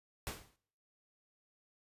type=noise with exponential decay; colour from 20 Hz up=pink; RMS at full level=-38 dBFS; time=0.27-0.56 s; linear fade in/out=0 ms; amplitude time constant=62 ms; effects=noise-tail reverb RT60 0.7 s tail -25 dB re dry + resampled to 32000 Hz